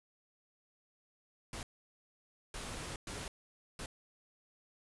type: noise bursts at uneven times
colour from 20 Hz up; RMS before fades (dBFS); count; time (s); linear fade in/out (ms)
pink; -43; 4; 1.53-1.63 / 2.54-2.96 / 3.07-3.28 / 3.79-3.86; 2
effects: resampled to 24000 Hz